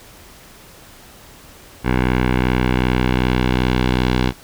10% pulse tone with low-pass filter sweep, 62.6 Hz, B1, 24 cents sharp, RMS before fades -17 dBFS, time 1.83-4.33 s, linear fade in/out 50 ms, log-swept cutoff 2200 to 3800 Hz, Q 1.5, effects pink hiss -43 dBFS RMS until 4.43 s

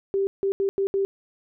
sine tone bursts at uneven times, 392 Hz, G4, in tune, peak -20 dBFS, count 5, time 0.14-0.27 / 0.43-0.52 / 0.6-0.69 / 0.78-0.87 / 0.94-1.05 s, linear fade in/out 0 ms, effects none

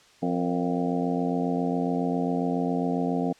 harmonic tone with a mistuned harmonic, 87.31 Hz, F2, in tune, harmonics 2 / 3 / 4 / 5 / 6 / 7 / 8 / 9, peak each -29 / -27 / -36 / -32 / -41 / -38 / -33 / -37 dBFS, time 0.22-3.33 s, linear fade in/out 10 ms, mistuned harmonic 5, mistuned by +83 cents, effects white hiss -56 dBFS RMS until 3.39 s + low-pass 6000 Hz 12 dB/octave

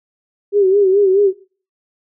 sine tone with vibrato, 392 Hz, G4, in tune, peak -9 dBFS, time 0.52-1.33 s, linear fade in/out 50 ms, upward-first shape sine, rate 4.7 Hz, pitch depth 88 cents each way, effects noise-tail reverb RT60 0.4 s tail -21 dB re dry

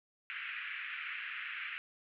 white band-pass noise, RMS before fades -42 dBFS, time 0.3-1.78 s, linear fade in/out 0 ms, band 1400 to 2700 Hz, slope 48 dB/octave, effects none

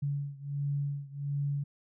sine beating tone pair, 141.7 / 143.1 Hz, C#3 / D3, +38 / -45 cents, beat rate 1.4 Hz, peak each -33 / -35 dBFS, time 0.02-1.64 s, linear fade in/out 10 ms, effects none

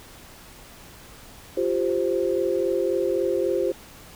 sine chord, F suspended second, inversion none, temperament just, 349.2 / 392.9 / 523.8 Hz, F4 / G4 / C5, 0 / +4 / +2 cents, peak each -25 dBFS, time 1.57-3.72 s, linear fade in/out 5 ms, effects pink hiss -46 dBFS RMS until 4.15 s

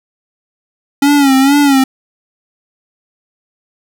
square tone with vibrato, 276.8 Hz, C#4, 2 cents flat, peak -7 dBFS, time 1.02-1.84 s, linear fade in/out 5 ms, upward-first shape sine, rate 2.2 Hz, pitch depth 81 cents each way, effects none

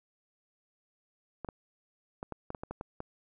clicks, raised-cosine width 1 ms, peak -24 dBFS, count 10, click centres 1.447 / 1.488 / 2.229 / 2.323 / 2.504 / 2.548 / 2.635 / 2.71 / 2.811 / 3.004 s, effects none

